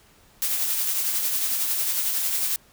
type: noise with tremolo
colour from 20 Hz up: blue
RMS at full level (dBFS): -23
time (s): 0.42-2.56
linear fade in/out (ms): 0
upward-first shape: triangle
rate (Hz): 11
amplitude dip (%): 40
effects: pink hiss -56 dBFS RMS until 2.72 s